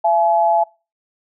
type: tone pair together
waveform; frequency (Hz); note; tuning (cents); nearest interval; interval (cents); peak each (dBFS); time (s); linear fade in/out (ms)
sine; 676 / 851.7; E5 / G#5; +43 / +43; major third; 400; -15; 0.04-0.64; 10
effects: noise-tail reverb RT60 0.3 s tail -23 dB re dry